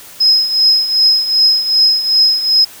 sine tone with tremolo, 5110 Hz, D#8, 45 cents sharp, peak -5 dBFS, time 0.2-2.65 s, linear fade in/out 10 ms, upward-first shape triangle, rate 2.6 Hz, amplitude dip 75%, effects white hiss -36 dBFS RMS until 2.8 s

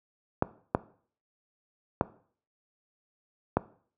clicks, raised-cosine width 1 ms, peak -8 dBFS, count 4, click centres 0.424 / 0.749 / 2.011 / 3.57 s, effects noise-tail reverb RT60 0.5 s tail -18 dB re dry + high-pass 80 Hz 12 dB/octave

